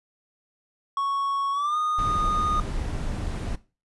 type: tone with pitch glide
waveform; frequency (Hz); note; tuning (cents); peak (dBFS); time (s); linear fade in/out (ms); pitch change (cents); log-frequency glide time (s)
triangle; 1109 to 1230.5; C#6 to D#6; 0 to -20; -21; 0.97-2.6; 2; +180; 1.52-1.77
type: noise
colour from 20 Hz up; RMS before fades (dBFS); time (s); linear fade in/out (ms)
brown; -29; 1.98-3.56; 10
effects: noise-tail reverb RT60 0.3 s tail -17 dB re dry + resampled to 24000 Hz